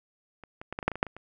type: clicks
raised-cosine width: 0.5 ms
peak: -30 / -25 / -20 / -17 / -21 / -8 / -20 / -21 / -7 / -25 / -28 dBFS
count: 11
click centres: 0.437 / 0.615 / 0.726 / 0.789 / 0.828 / 0.88 / 0.917 / 0.956 / 1.029 / 1.067 / 1.166 s
effects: none